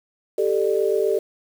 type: chord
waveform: sine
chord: G suspended second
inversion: none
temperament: equal with one note detuned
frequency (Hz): 392 / 440 / 597.9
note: G4 / A4 / D5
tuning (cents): 0 / 0 / +31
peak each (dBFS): -21 / -21 / -25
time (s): 0.38-1.19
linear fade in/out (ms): 5
effects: 7-bit